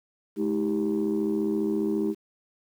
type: tone cluster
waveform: sine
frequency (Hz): 212.6 / 319.4 / 394.1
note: G#3 / D#4 / G4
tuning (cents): +41 / +45 / +9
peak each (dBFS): -27 / -26 / -27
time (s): 0.36-2.15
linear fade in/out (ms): 50
effects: tanh soft clip ceiling -18 dBFS + 9-bit